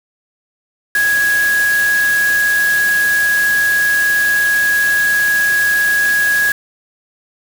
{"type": "tone in noise", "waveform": "sine", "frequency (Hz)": 1661.2, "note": "G#6", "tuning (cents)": 0, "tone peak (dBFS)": -11, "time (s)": [0.95, 6.52], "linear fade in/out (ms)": 2, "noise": "white", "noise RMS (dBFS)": -24, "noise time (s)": [0.95, 6.52], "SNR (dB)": 10, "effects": []}